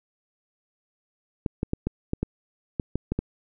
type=clicks; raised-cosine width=3 ms; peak=-12 dBFS; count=10; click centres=1.462 / 1.631 / 1.734 / 1.87 / 2.134 / 2.23 / 2.798 / 2.956 / 3.12 / 3.19 s; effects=none